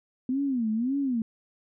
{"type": "tone with vibrato", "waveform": "sine", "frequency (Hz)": 246.9, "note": "B3", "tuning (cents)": 0, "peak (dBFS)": -24, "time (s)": [0.29, 1.22], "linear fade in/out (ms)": 2, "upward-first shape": "sine", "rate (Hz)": 1.8, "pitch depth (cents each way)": 230, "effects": []}